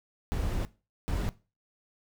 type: noise bursts at uneven times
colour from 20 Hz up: brown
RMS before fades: -30 dBFS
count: 2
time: 0.32-0.65 / 1.08-1.29 s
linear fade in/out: 0 ms
effects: noise-tail reverb RT60 0.3 s tail -18 dB re dry